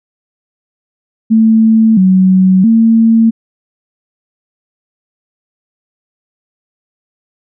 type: tone with pitch steps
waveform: sine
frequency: 222.2 / 187.3 / 226.1 Hz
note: A3 / F#3 / A3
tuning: +17 / +21 / +47 cents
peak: -4 dBFS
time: 1.3-3.31 s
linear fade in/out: 20 ms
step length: 670 ms
effects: none